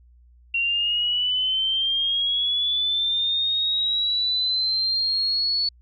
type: linear sweep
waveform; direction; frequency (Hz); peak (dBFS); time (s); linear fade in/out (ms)
sine; up; 2740 to 4435; -20; 0.54-5.69; 5
effects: added 60 Hz sine -50 dBFS peak until 5.81 s